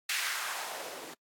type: noise with band-pass filter sweep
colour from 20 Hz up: blue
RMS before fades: -37 dBFS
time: 0.09-1.14 s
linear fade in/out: 5 ms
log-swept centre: 2200 to 320 Hz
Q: 1.6
effects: noise-tail reverb RT60 0.1 s tail -24 dB re dry + AAC 64 kbps